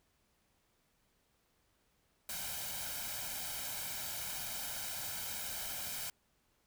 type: noise with comb filter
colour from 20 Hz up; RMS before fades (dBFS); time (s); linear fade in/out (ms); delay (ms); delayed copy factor
white; -41; 2.29-6.1; 2; 1.3; +0.65
effects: pink hiss -75 dBFS RMS until 6.66 s